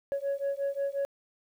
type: beating tone pair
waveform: sine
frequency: 554.4 / 560 Hz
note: C#5 / C#5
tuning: 0 / +18 cents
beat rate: 5.6 Hz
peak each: -30 dBFS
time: 0.12-1.05 s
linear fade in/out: 0 ms
effects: tanh soft clip ceiling -25 dBFS + 10-bit